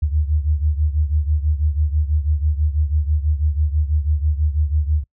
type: beating tone pair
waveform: sine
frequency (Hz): 74 / 80.1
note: D2 / E2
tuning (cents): +14 / -49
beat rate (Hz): 6.1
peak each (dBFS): -17 / -21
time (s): 0.02-5.04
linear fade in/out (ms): 10
effects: noise-tail reverb RT60 0.1 s tail -26 dB re dry